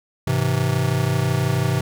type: chord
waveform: square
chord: Ab augmented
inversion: none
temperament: just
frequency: 103.83 / 129.78 / 162.23 Hz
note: Ab2 / C3 / E3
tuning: 0 / -14 / -27 cents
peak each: -25 / -21 / -25 dBFS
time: 0.27-1.81 s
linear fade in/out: 5 ms
effects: none